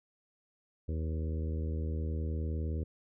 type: harmonic tone with a mistuned harmonic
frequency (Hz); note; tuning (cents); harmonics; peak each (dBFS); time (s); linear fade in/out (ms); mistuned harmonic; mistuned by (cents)
79.5; D#2; +38; 1 / 2 / 3 / 4 / 5 / 6 / 7; -32 / -42 / -44 / -46 / -47 / -48 / -54; 0.88-2.84; 10; 7; -29
effects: none